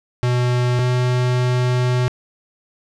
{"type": "tone pair in turn", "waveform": "square", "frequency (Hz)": [123.47, 124.83], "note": ["B2", "B2"], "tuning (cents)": [0, 19], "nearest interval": "unison", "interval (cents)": 19, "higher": "second", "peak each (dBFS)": -16, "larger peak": "neither", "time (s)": [[0.23, 0.79], [0.79, 2.08]], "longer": "second", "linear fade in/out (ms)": 0, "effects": ["low-pass 6000 Hz 12 dB/octave"]}